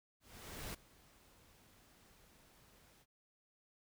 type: noise with ADSR envelope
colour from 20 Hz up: pink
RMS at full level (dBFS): -45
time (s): 0.2-3.06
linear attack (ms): 540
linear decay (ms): 9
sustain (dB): -21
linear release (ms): 49
effects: none